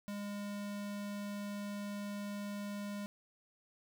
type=tone; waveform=square; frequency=203.9 Hz; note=G#3; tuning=32 cents flat; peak=-40 dBFS; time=0.08-3.06 s; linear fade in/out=0 ms; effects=none